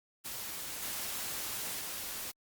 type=noise with level steps; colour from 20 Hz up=white; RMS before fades=-41 / -38 / -40 dBFS; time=0.24-2.32 s; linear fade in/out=20 ms; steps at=0.82 / 1.79 s; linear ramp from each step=10 ms; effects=Opus 48 kbps